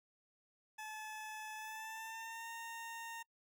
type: tone with pitch glide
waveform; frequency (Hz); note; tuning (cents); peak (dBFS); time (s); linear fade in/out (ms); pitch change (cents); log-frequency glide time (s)
20% pulse; 863 to 919.6; A5 to A#5; -34 to -24; -40; 0.78-3.23; 10; +110; 1.55-2.5
effects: noise-tail reverb RT60 0.1 s tail -26 dB re dry